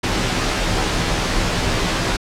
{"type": "noise with comb filter", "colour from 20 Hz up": "pink", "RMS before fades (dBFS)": -19, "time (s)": [0.03, 2.17], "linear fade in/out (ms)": 10, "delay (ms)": 14, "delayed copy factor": -0.6, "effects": ["low-pass 6000 Hz 12 dB/octave"]}